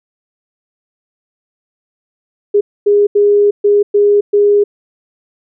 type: tone bursts at uneven times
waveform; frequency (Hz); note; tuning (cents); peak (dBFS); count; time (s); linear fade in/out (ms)
sine; 410; G#4; -22; -6; 6; 2.54-2.61 / 2.86-3.07 / 3.15-3.51 / 3.64-3.83 / 3.94-4.21 / 4.33-4.64; 10
effects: none